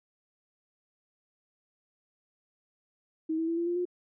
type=tone with pitch steps; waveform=sine; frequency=318.4 / 325.7 / 333.1 / 340.7 / 348.4 / 356.4 Hz; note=D#4 / E4 / E4 / F4 / F4 / F4; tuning=+40 / -21 / +18 / -43 / -4 / +35 cents; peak=-27 dBFS; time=3.29-3.854 s; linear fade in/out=10 ms; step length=94 ms; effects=none